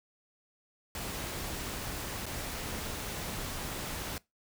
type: noise with dropouts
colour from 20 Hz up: pink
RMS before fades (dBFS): -38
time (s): 0.95-4.18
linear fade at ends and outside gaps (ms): 1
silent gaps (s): 2.257-2.264
effects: noise-tail reverb RT60 0.2 s tail -22 dB re dry